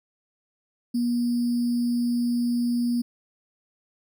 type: tone with sample-and-hold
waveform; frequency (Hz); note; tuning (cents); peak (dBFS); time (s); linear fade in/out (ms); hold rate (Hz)
sine; 240; B3; -49; -21; 0.94-3.02; 10; 4900
effects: none